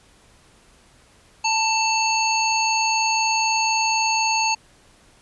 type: harmonic tone with a mistuned harmonic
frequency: 888 Hz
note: A5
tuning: 16 cents sharp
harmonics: 1 / 3 / 5 / 7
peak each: -21 / -23 / -25 / -27 dBFS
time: 1.44-4.55 s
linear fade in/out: 10 ms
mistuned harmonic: 7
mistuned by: +91 cents
effects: pink hiss -54 dBFS RMS until 5.21 s + resampled to 24000 Hz